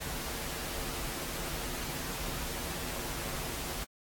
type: noise with comb filter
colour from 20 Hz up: pink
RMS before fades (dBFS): -37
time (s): 0-3.85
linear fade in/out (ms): 20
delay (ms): 9.9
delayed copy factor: -0.6
effects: AAC 64 kbps